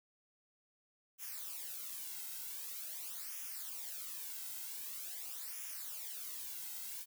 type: noise with flanger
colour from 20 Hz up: blue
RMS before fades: -45 dBFS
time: 1.18-7.06 s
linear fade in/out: 50 ms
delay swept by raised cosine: 0.23 to 1.73 ms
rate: 0.45 Hz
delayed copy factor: -0.75
effects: none